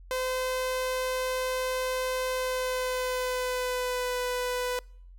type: tone with pitch glide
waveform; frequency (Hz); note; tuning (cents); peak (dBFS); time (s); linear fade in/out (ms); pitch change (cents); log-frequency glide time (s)
sawtooth; 513 to 497; C5 to B4; -34 to +11; -24; 0.11-4.79; 0; -55; 2.33-4.19
effects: noise-tail reverb RT60 0.6 s tail -26 dB re dry + added 44 Hz sine -46 dBFS peak until 5.18 s